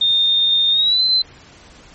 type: tone with pitch glide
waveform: sine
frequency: 3647 to 4070 Hz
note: A#7 to C8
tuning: -39 to -49 cents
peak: -12 dBFS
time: 0.01-1.22 s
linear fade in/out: 5 ms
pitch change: +190 cents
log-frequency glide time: 0.71-1.02 s
effects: pink hiss -44 dBFS RMS until 1.94 s + MP3 32 kbps